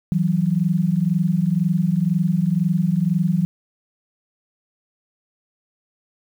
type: tone pair together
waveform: sine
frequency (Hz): 163 / 185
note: E3 / F#3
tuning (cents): -19 / 0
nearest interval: major second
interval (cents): 219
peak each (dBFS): -19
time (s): 0.12-3.45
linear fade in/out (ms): 0
effects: 8-bit